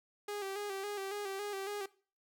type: tone with vibrato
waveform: sawtooth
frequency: 400 Hz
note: G4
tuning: 35 cents sharp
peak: -34 dBFS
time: 0.28-1.86 s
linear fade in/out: 5 ms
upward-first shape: square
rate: 3.6 Hz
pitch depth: 51 cents each way
effects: noise-tail reverb RT60 0.4 s tail -20 dB re dry